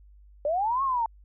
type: linear two-way sweep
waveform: sine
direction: up then down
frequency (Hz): 563 to 1108.7 to 886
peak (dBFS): -23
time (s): 0.45-1.06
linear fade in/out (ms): 2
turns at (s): 0.83
effects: added 50 Hz sine -50 dBFS peak until 1.24 s